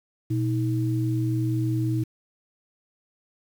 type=tone pair together; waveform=sine; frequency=120.68 / 318.2 Hz; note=B2 / D#4; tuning=-40 / +39 cents; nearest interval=octave + perfect fourth; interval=1679 cents; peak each=-23 / -27 dBFS; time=0.3-2.04 s; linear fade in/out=10 ms; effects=8-bit